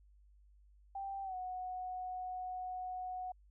sine tone with pitch glide, 784 to 735.7 Hz, G5 to F#5, 0 to -10 cents, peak -39 dBFS, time 0.95-3.32 s, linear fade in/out 5 ms, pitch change -110 cents, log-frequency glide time 1.23-1.35 s, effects added 50 Hz sine -61 dBFS peak until 3.5 s

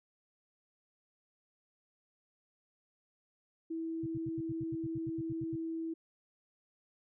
sine tone, 326.4 Hz, E4, 17 cents flat, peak -35 dBFS, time 3.7-5.94 s, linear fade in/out 10 ms
sine tone bursts, 130.5 Hz, C3, 4 cents flat, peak -38 dBFS, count 14, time 4.03-5.558 s, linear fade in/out 5 ms, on 33 ms, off 82 ms
effects none

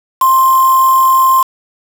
sine tone with quantisation, 1051 Hz, C6, 7 cents sharp, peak -6 dBFS, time 0.21-1.43 s, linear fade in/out 5 ms, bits 3, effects none

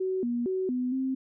sine tone with pitch steps, 375.5 / 239.6 / 375.5 / 250.8 / 263.2 Hz, F#4 / A#3 / F#4 / B3 / C4, +26 / +48 / +26 / +27 / +10 cents, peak -26 dBFS, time 0-1.15 s, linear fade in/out 10 ms, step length 230 ms, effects none

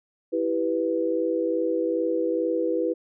sine chord, E minor, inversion none, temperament equal, 329.6 / 392 / 493.9 Hz, E4 / G4 / B4, 0 / 0 / 0 cents, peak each -26 / -29 / -25 dBFS, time 0.32-2.94 s, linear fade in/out 20 ms, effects none

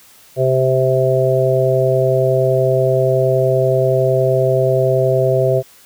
harmonic tone, 130.6 Hz, C3, 3 cents flat, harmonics 1 / 3 / 4 / 5, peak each -17 / -17 / -17 / -17 dBFS, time 0.36-5.63 s, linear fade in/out 50 ms, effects white hiss -46 dBFS RMS until 5.85 s

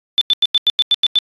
sine tone bursts, 3520 Hz, A7, in tune, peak -9 dBFS, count 9, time 0.18-1.187 s, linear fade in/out 0 ms, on 31 ms, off 91 ms, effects AAC 32 kbps

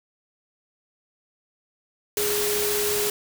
sine tone in noise, 415.3 Hz, G#4, in tune, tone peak -25 dBFS, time 2.17-3.1 s, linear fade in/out 2 ms, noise white, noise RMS -26 dBFS, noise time 2.17-3.1 s, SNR -2 dB, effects none

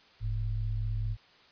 sine tone pair together, 42.42 / 106.9 Hz, F1 / A2, -50 / -49 cents, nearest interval octave + major third, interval 1601 cents, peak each -32 / -31 dBFS, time 0.2-1.17 s, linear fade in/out 50 ms, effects white hiss -59 dBFS RMS until 1.51 s + resampled to 11025 Hz

